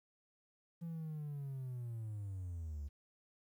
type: linear sweep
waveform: triangle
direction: down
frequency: 169.9 to 69.3 Hz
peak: -38 dBFS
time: 0.81-2.89 s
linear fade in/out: 20 ms
effects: tanh soft clip ceiling -35 dBFS + 12-bit